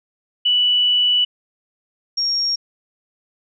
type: tone pair in turn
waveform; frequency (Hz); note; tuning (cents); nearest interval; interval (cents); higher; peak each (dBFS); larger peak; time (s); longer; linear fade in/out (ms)
sine; 2960 / 5565; F#7 / F8; 0 / -7; major seventh; 1093; second; -13 / -17; first; 0.45-1.25 / 2.17-2.56; first; 10
effects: none